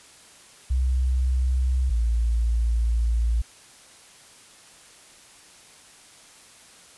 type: tone pair in turn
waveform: sine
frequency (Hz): 64 / 57.32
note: C2 / A#1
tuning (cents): -38 / -28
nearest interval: major second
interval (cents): 190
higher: first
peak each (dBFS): -19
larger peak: neither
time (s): 0.7-1.9 / 1.9-3.42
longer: second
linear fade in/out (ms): 10
effects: white hiss -50 dBFS RMS until 6.97 s + resampled to 24000 Hz